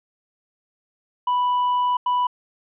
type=tone bursts at uneven times; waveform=triangle; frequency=987.8 Hz; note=B5; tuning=in tune; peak=-16 dBFS; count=2; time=1.27-1.97 / 2.06-2.27 s; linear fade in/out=5 ms; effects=resampled to 8000 Hz